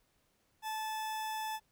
40% pulse tone, 871 Hz, A5, 18 cents flat, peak -35 dBFS, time 0.62-1.6 s, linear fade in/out 50 ms, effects pink hiss -74 dBFS RMS until 1.71 s

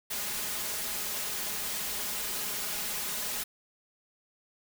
white noise with comb filter, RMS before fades -34 dBFS, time 0.1-3.44 s, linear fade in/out 10 ms, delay 4.8 ms, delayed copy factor +0.6, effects none

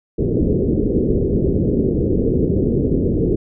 white low-pass noise, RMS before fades -17 dBFS, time 0.18-3.36 s, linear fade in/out 10 ms, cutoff 450 Hz, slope 48 dB/octave, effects none

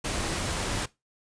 sine tone in noise, 329.6 Hz, E4, in tune, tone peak -38 dBFS, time 0.16-0.38 s, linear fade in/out 10 ms, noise pink, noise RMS -30 dBFS, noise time 0.04-0.86 s, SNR -11 dB, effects noise-tail reverb RT60 0.2 s tail -19 dB re dry + resampled to 22050 Hz

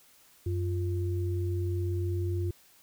sine tone pair together, 92.5 / 349.2 Hz, F#2 / F4, 0 / 0 cents, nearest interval octave + major seventh, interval 2300 cents, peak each -28 / -35 dBFS, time 0.46-2.51 s, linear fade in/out 5 ms, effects white hiss -60 dBFS RMS until 2.82 s

